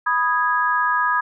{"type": "chord", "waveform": "sine", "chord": "G# minor", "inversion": "first", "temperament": "equal with one note detuned", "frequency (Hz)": [987.8, 1244.5, 1652.6], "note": ["B5", "D#6", "G#6"], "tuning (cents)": [0, 0, -9], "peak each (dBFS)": -21, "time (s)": [0.06, 1.21], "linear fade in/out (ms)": 10, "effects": []}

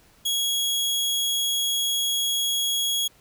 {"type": "tone", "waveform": "sawtooth", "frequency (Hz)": 3322, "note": "G#7", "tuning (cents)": 0, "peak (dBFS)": -19, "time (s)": [0.25, 3.08], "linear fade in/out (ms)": 10, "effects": ["pink hiss -57 dBFS RMS until 3.2 s"]}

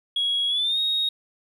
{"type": "tone with pitch glide", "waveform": "triangle", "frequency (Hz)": [3322, 3750], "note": ["G#7", "A#7"], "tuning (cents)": [0, 10], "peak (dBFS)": -18, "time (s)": [0.16, 1.09], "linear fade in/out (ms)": 5, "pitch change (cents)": 210, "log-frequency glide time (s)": [0.48, 0.79], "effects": ["tanh soft clip ceiling -18 dBFS"]}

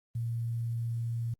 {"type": "tone with quantisation", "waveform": "sine", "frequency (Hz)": 116.54, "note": "A#2", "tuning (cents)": 0, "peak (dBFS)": -30, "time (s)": [0.15, 1.34], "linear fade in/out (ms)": 5, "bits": 10, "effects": ["Opus 32 kbps"]}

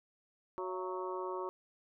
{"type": "harmonic tone with a mistuned harmonic", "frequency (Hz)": 185, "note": "F#3", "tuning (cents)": 0, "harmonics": [2, 3, 4, 5, 6, 7], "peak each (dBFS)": [-39, -45, -51, -43, -43, -53], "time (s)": [0.58, 1.49], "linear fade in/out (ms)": 0, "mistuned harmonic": 4, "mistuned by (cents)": -140, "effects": []}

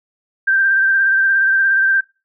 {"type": "tone with vibrato", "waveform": "sine", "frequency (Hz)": 1573, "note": "G6", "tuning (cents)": 6, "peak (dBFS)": -11, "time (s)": [0.47, 2.01], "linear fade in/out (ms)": 10, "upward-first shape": "sine", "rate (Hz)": 17, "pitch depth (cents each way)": 28, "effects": ["noise-tail reverb RT60 0.3 s tail -25 dB re dry"]}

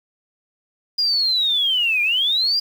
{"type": "linear two-way sweep", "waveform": "sine", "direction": "down then up", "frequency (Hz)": [4898, 2376, 4898], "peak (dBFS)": -16, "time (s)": [0.98, 2.6], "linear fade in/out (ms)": 10, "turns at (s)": 2.02, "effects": ["7-bit"]}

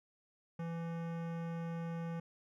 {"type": "tone with hard clipping", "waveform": "sine", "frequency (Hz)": 167.1, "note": "E3", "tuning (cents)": 24, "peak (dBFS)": -40, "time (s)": [0.59, 2.2], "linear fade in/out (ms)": 5, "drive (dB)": 18, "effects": []}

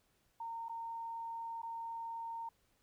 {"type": "tone with dropouts", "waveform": "sine", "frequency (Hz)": 918, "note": "A#5", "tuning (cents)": -27, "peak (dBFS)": -40, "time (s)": [0.4, 2.49], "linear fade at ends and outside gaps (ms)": 5, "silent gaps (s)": [[0.685, 0.694], [1.619, 1.63]], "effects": ["pink hiss -75 dBFS RMS until 2.82 s"]}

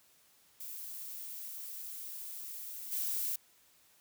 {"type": "noise with level steps", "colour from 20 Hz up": "violet", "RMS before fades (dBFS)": [-44, -35], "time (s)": [0.6, 3.36], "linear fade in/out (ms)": 5, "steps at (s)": 2.91, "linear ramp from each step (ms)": 20, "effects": ["white hiss -66 dBFS RMS until 4 s"]}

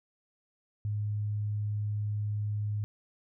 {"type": "tone", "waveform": "sine", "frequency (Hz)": 104.6, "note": "G#2", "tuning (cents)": 13, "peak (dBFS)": -29, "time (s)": [0.85, 2.84], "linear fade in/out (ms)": 0, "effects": []}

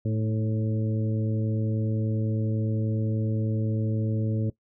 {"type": "harmonic tone with a mistuned harmonic", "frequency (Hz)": 109.9, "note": "A2", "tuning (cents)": -2, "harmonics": [1, 2, 3, 4, 5], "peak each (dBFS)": [-25, -31, -35, -37, -39], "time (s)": [0.05, 4.5], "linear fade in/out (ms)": 5, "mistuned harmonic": 3, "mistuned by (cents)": -34, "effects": ["noise-tail reverb RT60 0.1 s tail -18 dB re dry"]}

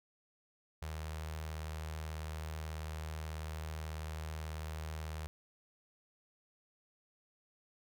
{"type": "tone with notch filter", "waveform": "sawtooth", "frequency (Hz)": 78.3, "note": "D#2", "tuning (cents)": 11, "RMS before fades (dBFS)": -42, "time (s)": [0.82, 5.27], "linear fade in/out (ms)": 0, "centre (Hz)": 270, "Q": 0.74, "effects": []}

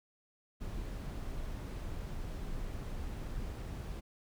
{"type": "noise", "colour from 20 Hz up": "brown", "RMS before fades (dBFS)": -40, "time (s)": [0.6, 4.01], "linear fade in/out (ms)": 20, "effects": []}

